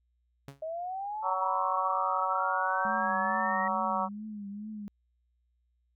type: tone with exponential decay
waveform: sawtooth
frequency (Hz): 138.59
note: C#3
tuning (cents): 0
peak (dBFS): -35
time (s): 0.48-0.64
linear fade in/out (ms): 0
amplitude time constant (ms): 33
type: linear sweep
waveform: sine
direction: up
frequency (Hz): 622.3 to 1900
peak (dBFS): -33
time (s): 0.62-3.68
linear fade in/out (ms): 5
type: harmonic tone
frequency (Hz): 187.7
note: F#3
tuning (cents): +25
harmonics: 3 / 4 / 5 / 6 / 7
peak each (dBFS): -37 / -34 / -32 / -32 / -36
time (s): 1.22-4.09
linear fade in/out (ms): 50
type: tone with vibrato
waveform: sine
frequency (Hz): 207.7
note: G#3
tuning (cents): 0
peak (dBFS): -37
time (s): 2.85-4.88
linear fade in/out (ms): 0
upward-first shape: triangle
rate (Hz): 2.3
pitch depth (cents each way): 85
effects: added 60 Hz sine -70 dBFS peak until 5.95 s